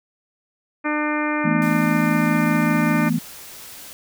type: harmonic tone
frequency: 300 Hz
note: D4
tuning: 37 cents sharp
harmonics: 1 / 2 / 3 / 4 / 5 / 6 / 7 / 8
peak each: -23 / -29 / -29 / -28 / -30 / -30 / -31 / -31 dBFS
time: 0.84-3.1 s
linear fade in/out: 20 ms
type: chord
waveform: sine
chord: E suspended fourth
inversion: none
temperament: equal with one note detuned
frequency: 164.81 / 220 / 245.1 Hz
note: E3 / A3 / B3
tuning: 0 / 0 / -13 cents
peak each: -22 dBFS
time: 1.44-3.19 s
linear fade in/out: 10 ms
type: noise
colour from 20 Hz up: white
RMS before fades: -39 dBFS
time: 1.62-3.93 s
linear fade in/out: 0 ms
effects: none